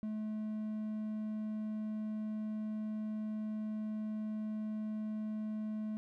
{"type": "tone", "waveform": "triangle", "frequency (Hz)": 215.1, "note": "A3", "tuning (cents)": -39, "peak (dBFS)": -34, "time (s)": [0.03, 5.97], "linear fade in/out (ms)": 0, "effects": []}